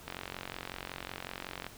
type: click train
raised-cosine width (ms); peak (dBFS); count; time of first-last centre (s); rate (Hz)
0.3; -22; 73; 0.08-1.666; 45.4
effects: pink hiss -52 dBFS RMS until 1.77 s